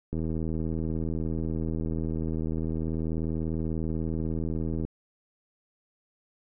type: click train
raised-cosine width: 3 ms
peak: -19 dBFS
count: 380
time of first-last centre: 0.13-4.85 s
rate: 80.3 Hz
effects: none